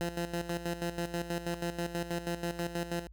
15% pulse tone with tremolo, 171.7 Hz, F3, 29 cents flat, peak -25 dBFS, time 0.01-3.07 s, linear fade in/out 0 ms, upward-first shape square, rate 6.2 Hz, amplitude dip 70%, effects added 54 Hz sine -49 dBFS peak until 3.12 s

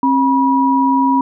sine tone pair together, 268.2 / 969 Hz, C4 / B5, +43 / -33 cents, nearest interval octave + minor seventh, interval 2224 cents, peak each -13 dBFS, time 0.03-1.21 s, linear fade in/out 2 ms, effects none

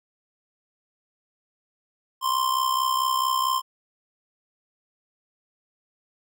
square tone with amplitude modulation, 1046.5 Hz, C6, in tune, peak -19 dBFS, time 2.21-3.62 s, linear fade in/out 50 ms, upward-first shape sine, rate 64.5 Hz, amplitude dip 65%, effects none

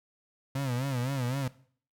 35% pulse tone with vibrato, 130 Hz, C3, 11 cents flat, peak -27 dBFS, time 0.55-1.48 s, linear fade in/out 5 ms, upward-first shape sine, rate 3.9 Hz, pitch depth 130 cents each way, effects noise-tail reverb RT60 0.5 s tail -18 dB re dry

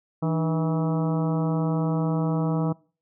harmonic tone with a mistuned harmonic, 161.9 Hz, E3, 31 cents flat, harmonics 1 / 2 / 3 / 4 / 5 / 6 / 7 / 8, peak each -23 / -29 / -33 / -35 / -37 / -39 / -40 / -41 dBFS, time 0.22-2.73 s, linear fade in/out 10 ms, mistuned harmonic 2, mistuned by -99 cents, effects noise-tail reverb RT60 0.4 s tail -24 dB re dry

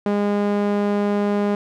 sawtooth tone with band-pass filter, 204.6 Hz, G#3, 26 cents flat, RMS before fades -20 dBFS, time 0.06-1.55 s, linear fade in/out 2 ms, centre 420 Hz, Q 0.62, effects none

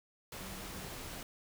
sine tone in noise, 190 Hz, F#3, 46 cents sharp, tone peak -51 dBFS, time 0.41-0.85 s, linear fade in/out 2 ms, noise pink, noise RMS -45 dBFS, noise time 0.32-1.23 s, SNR -9 dB, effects none

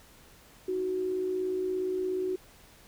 sine tone pair together, 314.1 / 371.1 Hz, D#4 / F#4, +16 / +5 cents, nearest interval minor third, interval 289 cents, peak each -39 / -28 dBFS, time 0.68-2.36 s, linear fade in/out 5 ms, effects pink hiss -56 dBFS RMS until 2.87 s

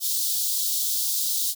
white high-pass noise, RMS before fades -25 dBFS, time 0-1.55 s, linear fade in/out 50 ms, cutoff 3500 Hz, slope 48 dB/octave, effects none

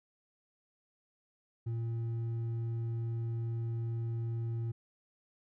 sine tone with hard clipping, 115.3 Hz, A#2, 19 cents flat, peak -34 dBFS, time 1.66-4.72 s, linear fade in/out 10 ms, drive 4 dB, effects none

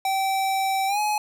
square tone with pitch glide, 773 to 843 Hz, G5 to G#5, -24 to +26 cents, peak -22 dBFS, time 0.05-1.18 s, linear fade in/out 2 ms, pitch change +150 cents, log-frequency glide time 0.87-0.99 s, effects none

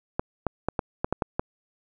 clicks, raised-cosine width 1 ms, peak -10 dBFS, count 8, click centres 0.195 / 0.467 / 0.686 / 0.792 / 1.045 / 1.126 / 1.222 / 1.395 s, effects none

